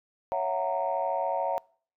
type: chord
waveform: sine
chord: F# dominant seventh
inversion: second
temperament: just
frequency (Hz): 555 / 666 / 740 / 925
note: C#5 / E5 / F#5 / A#5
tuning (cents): +2 / +18 / 0 / -14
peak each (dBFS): -31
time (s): 0.32-1.58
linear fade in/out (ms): 0
effects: noise-tail reverb RT60 0.5 s tail -26 dB re dry + tanh soft clip ceiling -17 dBFS